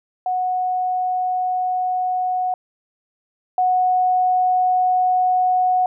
sine tone pair in turn, 735 / 735 Hz, F#5 / F#5, -12 / -12 cents, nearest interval unison, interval 0 cents, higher neither, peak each -18 / -14 dBFS, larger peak second, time 0.26-2.54 / 3.58-5.86 s, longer neither, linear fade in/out 2 ms, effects none

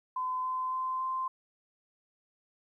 sine tone with pitch steps, 1020 / 1027.1 / 1034.2 / 1041.4 Hz, C6 / C6 / C6 / C6, -44 / -32 / -20 / -8 cents, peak -30 dBFS, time 0.16-1.28 s, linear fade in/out 5 ms, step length 280 ms, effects 12-bit

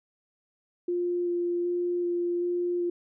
sine tone with vibrato, 350.3 Hz, F4, 5 cents sharp, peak -25 dBFS, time 0.88-2.9 s, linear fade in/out 5 ms, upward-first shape square, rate 1.3 Hz, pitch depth 8 cents each way, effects none

